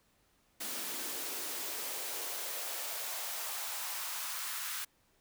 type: noise with high-pass filter sweep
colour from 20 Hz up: white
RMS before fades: -39 dBFS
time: 0.6-4.85 s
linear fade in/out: 10 ms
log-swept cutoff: 240 to 1300 Hz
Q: 1.8
effects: pink hiss -71 dBFS RMS until 5.2 s